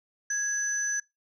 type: tone pair together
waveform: sine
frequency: 1661.2 / 6022 Hz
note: G#6 / F#8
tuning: 0 / +30 cents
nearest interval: octave + minor seventh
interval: 2230 cents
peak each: -29 / -28 dBFS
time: 0.3-1 s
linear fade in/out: 5 ms
effects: noise-tail reverb RT60 0.2 s tail -23 dB re dry + tanh soft clip ceiling -18 dBFS